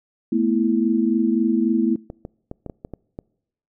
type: chord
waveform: sine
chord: A suspended second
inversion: none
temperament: equal with one note detuned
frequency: 220 / 243.7 / 329.6 Hz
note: A3 / B3 / E4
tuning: 0 / -23 / 0 cents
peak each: -21 dBFS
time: 0.32-1.96 s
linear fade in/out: 5 ms
type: clicks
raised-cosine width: 2 ms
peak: -19 dBFS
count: 8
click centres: 2.101 / 2.251 / 2.514 / 2.663 / 2.698 / 2.849 / 2.937 / 3.189 s
effects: noise-tail reverb RT60 0.8 s tail -26 dB re dry